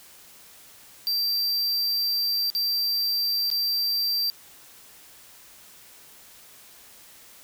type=tone with dropouts; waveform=square; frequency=4699 Hz; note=D8; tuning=in tune; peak=-23 dBFS; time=1.07-4.3 s; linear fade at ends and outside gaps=0 ms; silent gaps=2.501-2.55 / 3.502-3.514 s; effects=white hiss -50 dBFS RMS until 7.43 s